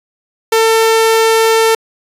sawtooth tone, 448.4 Hz, A4, 33 cents sharp, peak -4 dBFS, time 0.52-1.75 s, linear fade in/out 5 ms, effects resampled to 32000 Hz

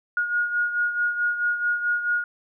sine beating tone pair, 1437 / 1441.6 Hz, F6 / F#6, +49 / -45 cents, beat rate 4.6 Hz, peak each -22 / -29 dBFS, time 0.17-2.24 s, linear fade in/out 2 ms, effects none

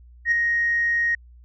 sine tone with ADSR envelope, 1872 Hz, A#6, 7 cents sharp, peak -13 dBFS, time 0.25-1.15 s, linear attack 69 ms, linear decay 3 ms, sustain -5 dB, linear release 4 ms, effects tanh soft clip ceiling -12 dBFS + added 60 Hz sine -45 dBFS peak until 1.44 s

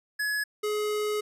square tone pair in turn, 1693 / 421.5 Hz, G#6 / G#4, +33 / +26 cents, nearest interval 2 octaves, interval 2407 cents, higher first, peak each -27 dBFS, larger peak neither, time 0.19-0.44 / 0.63-1.21 s, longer second, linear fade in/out 10 ms, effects resampled to 32000 Hz

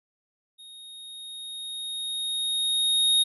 square tone with level ramp, 3729 Hz, A#7, in tune, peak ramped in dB -45 to -18 dBFS, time 0.58-3.24 s, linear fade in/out 20 ms, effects resampled to 32000 Hz

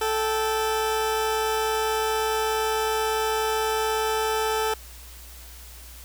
20% pulse tone pair together, 437.7 / 778.9 Hz, A4 / G5, -9 / -11 cents, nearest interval minor seventh, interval 998 cents, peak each -18 / -28 dBFS, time 0.01-4.74 s, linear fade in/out 5 ms, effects added 60 Hz sine -43 dBFS peak until 6.04 s + white hiss -46 dBFS RMS until 6.04 s

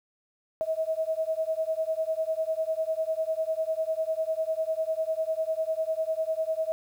sine beating tone pair, 635 / 645 Hz, D#5 / E5, +35 / -38 cents, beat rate 10 Hz, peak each -29 dBFS, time 0.61-6.72 s, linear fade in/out 0 ms, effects 9-bit

